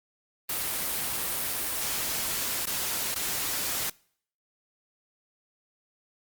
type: noise with dropouts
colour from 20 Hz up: white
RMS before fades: -30 dBFS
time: 0.49-3.9 s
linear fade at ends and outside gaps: 5 ms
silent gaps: 2.657-2.669 / 3.145-3.158 s
effects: noise-tail reverb RT60 0.6 s tail -25 dB re dry + Opus 32 kbps